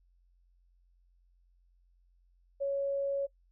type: tone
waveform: sine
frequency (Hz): 556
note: C#5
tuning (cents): +5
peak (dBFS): -29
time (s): 2.6-3.27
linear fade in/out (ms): 20
effects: noise-tail reverb RT60 0.1 s tail -21 dB re dry + added 44 Hz sine -64 dBFS peak until 3.51 s